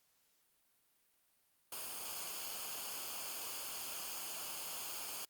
white noise with comb filter, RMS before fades -44 dBFS, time 1.72-5.25 s, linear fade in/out 2 ms, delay 0.52 ms, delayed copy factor -0.6, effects white hiss -75 dBFS RMS until 5.29 s + Opus 48 kbps

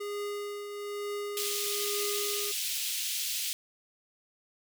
square tone with tremolo, 410.1 Hz, G#4, 22 cents flat, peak -33 dBFS, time 0-2.52 s, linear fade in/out 10 ms, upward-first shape triangle, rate 1.1 Hz, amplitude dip 50%
pink high-pass noise, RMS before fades -33 dBFS, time 1.37-3.53 s, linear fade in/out 0 ms, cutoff 2800 Hz, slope 24 dB/octave
effects none

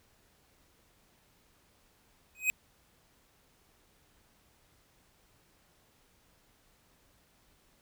square tone with exponential growth, 2518 Hz, D#7, 20 cents sharp, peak -22 dBFS, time 2.35-2.5 s, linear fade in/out 0 ms, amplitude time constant 32 ms, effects pink hiss -67 dBFS RMS until 7.81 s

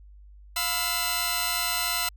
10% pulse tone cluster, 705 / 1001 / 1316 / 4129 Hz, F5 / B5 / E6 / C8, +16 / +23 / -3 / -24 cents, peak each -23 dBFS, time 0.56-2.09 s, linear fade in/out 5 ms, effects added 50 Hz sine -46 dBFS peak until 2.16 s

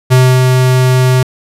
square tone with ADSR envelope, 128.2 Hz, C3, 35 cents flat, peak -4 dBFS, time 0.1-1.23 s, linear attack 23 ms, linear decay 280 ms, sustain -3 dB, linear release 4 ms, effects resampled to 32000 Hz

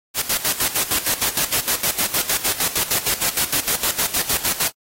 white noise with tremolo, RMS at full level -19 dBFS, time 0.14-4.72 s, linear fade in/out 50 ms, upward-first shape square, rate 6.5 Hz, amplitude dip 75%, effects AAC 48 kbps

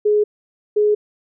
sine tone pair in turn, 419.3 / 419.3 Hz, G#4 / G#4, +17 / +17 cents, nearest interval unison, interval 0 cents, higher neither, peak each -12 dBFS, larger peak neither, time 0.05-0.24 / 0.76-0.95 s, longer neither, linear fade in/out 10 ms, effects none

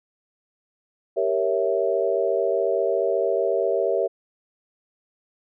sine chord, G diminished seventh, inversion none, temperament equal, 392 / 466.2 / 554.4 / 659.3 Hz, G4 / Bb4 / Db5 / Fb5, 0 / 0 / 0 / 0 cents, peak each -25 dBFS, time 1.16-4.08 s, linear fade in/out 20 ms, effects none

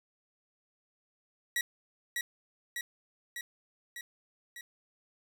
sawtooth tone with echo, 1923 Hz, B6, 47 cents flat, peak -25 dBFS, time 1.56-1.61 s, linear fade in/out 2 ms, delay 600 ms, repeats 5, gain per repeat -3 dB, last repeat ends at 4.61 s, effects none

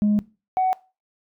sine tone pair in turn, 208.5 / 748.6 Hz, G#3 / F#5, +7 / +20 cents, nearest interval octave + minor seventh, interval 2213 cents, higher second, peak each -14 / -16 dBFS, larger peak first, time 0.02-0.19 / 0.57-0.73 s, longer first, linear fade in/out 0 ms, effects noise-tail reverb RT60 0.3 s tail -21 dB re dry + tanh soft clip ceiling -14 dBFS

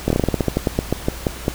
slowing click train, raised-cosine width 2 ms, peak -3 dBFS, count 17, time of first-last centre 0.08-1.481 s, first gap 23 ms, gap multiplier 1.16, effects added 60 Hz sine -34 dBFS peak until 1.54 s + pink hiss -34 dBFS RMS until 1.54 s

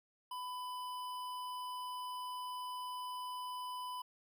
square tone with notch filter, 999 Hz, B5, 20 cents sharp, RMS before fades -43 dBFS, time 0.31-4.02 s, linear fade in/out 5 ms, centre 7000 Hz, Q 1.8, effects none

